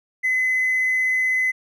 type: tone with hard clipping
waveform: sine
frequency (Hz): 2029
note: B6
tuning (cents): +46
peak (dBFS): -18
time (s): 0.23-1.52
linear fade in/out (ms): 20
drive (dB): 1
effects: none